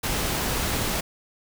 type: noise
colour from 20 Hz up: pink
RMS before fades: -26 dBFS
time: 0.03-1.01 s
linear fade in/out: 10 ms
effects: none